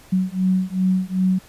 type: beating tone pair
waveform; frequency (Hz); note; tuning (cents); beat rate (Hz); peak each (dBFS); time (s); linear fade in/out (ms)
sine; 185 / 187.6; F#3 / F#3; 0 / +24; 2.6; -20; 0.12-1.39; 10
effects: pink hiss -48 dBFS RMS until 1.48 s + resampled to 32000 Hz